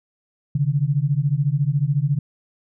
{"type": "beating tone pair", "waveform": "sine", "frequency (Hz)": [136, 150], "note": ["C#3", "D3"], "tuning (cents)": [-33, 37], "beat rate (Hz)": 14, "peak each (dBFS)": -20, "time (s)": [0.55, 2.19], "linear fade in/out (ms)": 5, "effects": []}